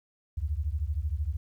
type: beating tone pair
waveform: sine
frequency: 69.3 / 82.3 Hz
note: C#2 / E2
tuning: 0 / -2 cents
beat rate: 13 Hz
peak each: -30 / -31 dBFS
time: 0.37-1.37 s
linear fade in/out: 10 ms
effects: 11-bit